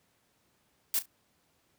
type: noise with echo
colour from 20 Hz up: blue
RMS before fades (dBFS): -28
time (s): 0.94-0.99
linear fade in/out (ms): 2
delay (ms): 34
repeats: 2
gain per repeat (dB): -14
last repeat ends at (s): 1.058
effects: pink hiss -71 dBFS RMS until 1.78 s + high-pass 80 Hz 12 dB/octave